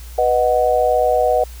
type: chord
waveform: sine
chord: B major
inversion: none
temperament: equal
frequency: 493.9 / 622.3 / 740 Hz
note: B4 / D#5 / F#5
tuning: 0 / 0 / 0 cents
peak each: -17 dBFS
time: 0.18-1.44 s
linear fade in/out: 5 ms
effects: added 60 Hz sine -32 dBFS peak until 1.6 s + white hiss -43 dBFS RMS until 1.6 s